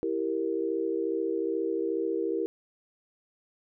sine chord, E diminished, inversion none, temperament equal, 329.6 / 392 / 466.2 Hz, E4 / G4 / Bb4, 0 / 0 / 0 cents, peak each -31 dBFS, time 0.03-2.46 s, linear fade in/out 0 ms, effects none

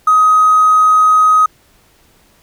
triangle tone with hard clipping, 1259 Hz, D#6, 20 cents sharp, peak -6 dBFS, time 0.07-1.46 s, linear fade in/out 5 ms, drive 3 dB, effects pink hiss -51 dBFS RMS until 2.42 s

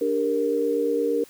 sine chord, G minor, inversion second, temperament equal with one note detuned, 293.7 / 397.7 / 466.2 Hz, D4 / G4 / Bb4, 0 / +25 / 0 cents, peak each -27 / -28 / -22 dBFS, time 0.01-1.24 s, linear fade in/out 5 ms, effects white hiss -51 dBFS RMS until 1.29 s

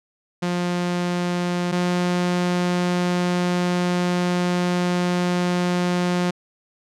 sawtooth tone pair in turn, 176.6 / 177.83 Hz, F3 / F3, +20 / +32 cents, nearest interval unison, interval 12 cents, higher second, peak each -17 / -15 dBFS, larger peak second, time 0.42-1.72 / 1.72-6.31 s, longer second, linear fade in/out 10 ms, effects low-pass 7000 Hz 12 dB/octave

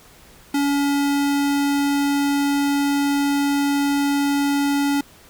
square tone, 283.1 Hz, C#4, 37 cents sharp, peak -18 dBFS, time 0.54-5.01 s, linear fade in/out 5 ms, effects pink hiss -48 dBFS RMS until 5.29 s

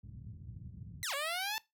white low-pass noise, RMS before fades -45 dBFS, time 0.03-1.03 s, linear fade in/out 10 ms, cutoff 140 Hz, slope 24 dB/octave
10% pulse linear two-way sweep, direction down then up, 2093 to 542 to 891 Hz, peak -26 dBFS, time 1.03-1.58 s, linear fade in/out 0 ms, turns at 1.14 s
effects noise-tail reverb RT60 0.2 s tail -20 dB re dry + high-pass 80 Hz 12 dB/octave

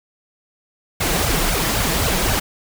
pink noise with flanger, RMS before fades -19 dBFS, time 1-2.4 s, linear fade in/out 10 ms, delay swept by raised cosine 1.3 to 6.2 ms, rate 3.8 Hz, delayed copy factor +1, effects none

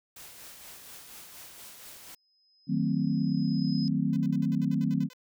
white noise with tremolo, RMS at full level -46 dBFS, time 0.16-2.15 s, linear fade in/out 5 ms, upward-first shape sine, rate 4.2 Hz, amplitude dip 35%
sine tone with exponential growth, 5070 Hz, D#8, 32 cents sharp, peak -36 dBFS, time 1.9-3.88 s, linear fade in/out 0 ms, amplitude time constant 430 ms
sine chord, D# diminished seventh, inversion none, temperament equal with one note detuned, 155.56 / 185 / 224.8 / 261.6 Hz, D#3 / F#3 / A3 / C4, 0 / 0 / +37 / 0 cents, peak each -30 dBFS, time 2.67-5.09 s, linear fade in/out 50 ms
5% pulse tone bursts, 506 Hz, B4, 42 cents sharp, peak -38 dBFS, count 11, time 4.13-5.134 s, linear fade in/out 2 ms, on 34 ms, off 63 ms
effects none

